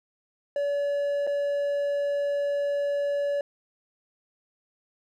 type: tone with dropouts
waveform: triangle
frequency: 571 Hz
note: D5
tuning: 49 cents flat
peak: -22 dBFS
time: 0.56-3.41 s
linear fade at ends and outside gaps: 2 ms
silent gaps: 1.268-1.273 s
effects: none